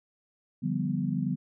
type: chord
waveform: sine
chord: G dominant seventh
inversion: second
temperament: equal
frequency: 146.83 / 174.61 / 196 / 246.9 Hz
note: D3 / F3 / G3 / B3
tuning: 0 / 0 / 0 / 0 cents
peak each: -32 dBFS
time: 0.62-1.36 s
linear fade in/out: 20 ms
effects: none